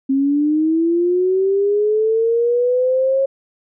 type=linear sweep; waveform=sine; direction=up; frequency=266.1 to 545 Hz; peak=-13 dBFS; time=0.09-3.26 s; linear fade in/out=10 ms; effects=none